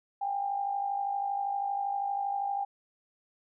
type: tone with amplitude modulation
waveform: sine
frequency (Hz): 799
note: G5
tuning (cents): +33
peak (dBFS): -26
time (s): 0.21-2.65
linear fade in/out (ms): 10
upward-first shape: sine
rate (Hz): 52.6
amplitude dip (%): 60
effects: none